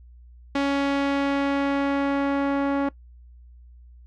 sawtooth tone with low-pass filter sweep, 279.2 Hz, C#4, 13 cents sharp, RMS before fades -23 dBFS, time 0.55-2.89 s, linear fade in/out 5 ms, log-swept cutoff 3800 to 1400 Hz, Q 0.8, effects noise-tail reverb RT60 0.1 s tail -20 dB re dry + added 60 Hz sine -45 dBFS peak until 4.06 s

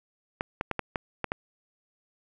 clicks, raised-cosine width 0.5 ms, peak -13 dBFS, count 7, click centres 0.409 / 0.611 / 0.713 / 0.793 / 0.958 / 1.243 / 1.319 s, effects none

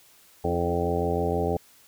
harmonic tone with a mistuned harmonic, 86.3 Hz, F2, 20 cents flat, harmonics 1 / 2 / 3 / 4 / 5 / 6 / 7 / 8 / 9, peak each -30 / -32 / -34 / -33 / -28 / -33 / -33 / -40 / -31 dBFS, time 0.44-1.57 s, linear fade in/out 5 ms, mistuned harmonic 4, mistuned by -29 cents, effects white hiss -56 dBFS RMS until 1.87 s

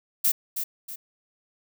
violet noise with echo, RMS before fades -21 dBFS, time 0.24-0.32 s, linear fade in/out 10 ms, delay 320 ms, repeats 2, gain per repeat -8 dB, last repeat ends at 0.96 s, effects none

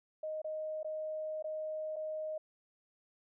sine tone with dropouts, 622.3 Hz, D#5, in tune, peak -36 dBFS, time 0.23-2.38 s, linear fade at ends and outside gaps 5 ms, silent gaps 0.418-0.444 / 0.831-0.845 / 1.425-1.442 / 1.96-1.964 s, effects none

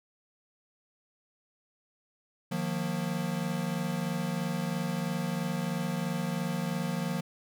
square chord, Eb suspended second, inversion none, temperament equal with one note detuned, 155.56 / 178.59 / 233.1 Hz, Eb3 / F3 / Bb3, 0 / +39 / 0 cents, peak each -36 / -33 / -37 dBFS, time 2.51-7.21 s, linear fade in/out 10 ms, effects none

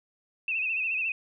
sine tone with vibrato, 2600 Hz, E7, 24 cents flat, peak -26 dBFS, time 0.48-1.12 s, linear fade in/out 2 ms, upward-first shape sine, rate 14 Hz, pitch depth 77 cents each way, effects none

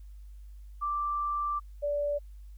sine tone pair in turn, 1174.7 / 580.6 Hz, D6 / D5, 0 / -20 cents, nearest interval octave, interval 1220 cents, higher first, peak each -28 / -27 dBFS, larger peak second, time 0.81-1.6 / 1.82-2.19 s, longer first, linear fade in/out 20 ms, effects added 50 Hz sine -44 dBFS peak until 2.57 s + white hiss -72 dBFS RMS until 2.57 s

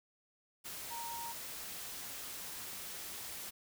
sine tone in noise, 932.3 Hz, A#5, in tune, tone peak -42 dBFS, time 0.9-1.33 s, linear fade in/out 20 ms, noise white, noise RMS -45 dBFS, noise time 0.64-3.51 s, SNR 0 dB, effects none

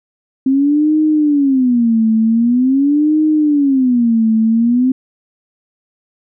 sine tone with vibrato, 261.6 Hz, C4, in tune, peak -9 dBFS, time 0.46-4.92 s, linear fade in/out 5 ms, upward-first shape sine, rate 0.45 Hz, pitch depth 290 cents each way, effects none

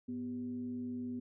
sine tone with frequency modulation, 247.2 Hz, B3, 2 cents sharp, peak -37 dBFS, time 0.08-1.2 s, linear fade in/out 10 ms, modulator 146 Hz, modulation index 0.36, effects none

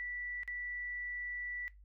sine tone with dropouts, 1962 Hz, B6, 12 cents flat, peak -38 dBFS, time 0-1.68 s, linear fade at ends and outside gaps 0 ms, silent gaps 0.433-0.477 s, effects noise-tail reverb RT60 0.2 s tail -18 dB re dry + added 50 Hz sine -55 dBFS peak until 1.84 s

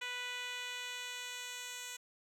10% pulse tone with band-pass filter sweep, 493.9 Hz, B4, in tune, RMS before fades -43 dBFS, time 0.01-1.97 s, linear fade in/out 10 ms, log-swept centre 2800 to 6400 Hz, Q 0.99, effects none

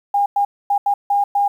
sine tone bursts at uneven times, 809 Hz, G#5, 46 cents flat, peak -13 dBFS, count 6, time 0.14-0.26 / 0.36-0.45 / 0.7-0.78 / 0.86-0.94 / 1.1-1.24 / 1.35-1.48 s, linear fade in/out 5 ms, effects 8-bit

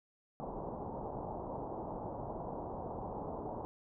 white low-pass noise, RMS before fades -42 dBFS, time 0.4-3.65 s, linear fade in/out 0 ms, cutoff 940 Hz, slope 48 dB/octave, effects none

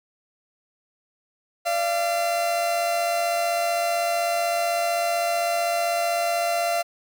40% pulse tone pair together, 588 / 683.8 Hz, D5 / F5, +2 / -37 cents, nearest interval minor third, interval 261 cents, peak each -30 / -21 dBFS, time 1.65-6.83 s, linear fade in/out 20 ms, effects 10-bit

